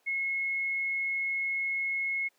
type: tone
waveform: sine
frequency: 2173 Hz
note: C#7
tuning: 35 cents flat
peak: -28 dBFS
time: 0.06-2.29 s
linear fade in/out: 20 ms
effects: pink hiss -70 dBFS RMS until 2.38 s + high-pass 400 Hz 12 dB/octave